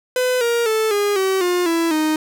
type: tone with pitch steps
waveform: 45% pulse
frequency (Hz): 504 / 470.2 / 438.8 / 409.4 / 382 / 356.4 / 332.5 / 310.2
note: B4 / A#4 / A4 / G#4 / G4 / F4 / E4 / D#4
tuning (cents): +35 / +15 / -5 / -25 / -45 / +35 / +15 / -5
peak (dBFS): -16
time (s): 0.16-2.16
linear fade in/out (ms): 2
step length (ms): 250
effects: none